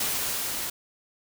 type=noise with level ramp; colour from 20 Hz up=white; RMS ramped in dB=-27 to -32 dBFS; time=0-0.7 s; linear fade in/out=5 ms; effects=none